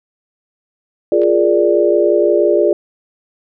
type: chord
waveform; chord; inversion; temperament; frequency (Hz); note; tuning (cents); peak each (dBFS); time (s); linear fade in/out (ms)
sine; Bb dominant seventh; second; equal; 349.2 / 415.3 / 466.2 / 587.3; F4 / Ab4 / Bb4 / D5; 0 / 0 / 0 / 0; -14 / -14 / -20 / -14; 1.12-2.73; 2
type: clicks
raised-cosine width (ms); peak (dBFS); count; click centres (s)
0.3; -22; 2; 1.218 / 1.234
effects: none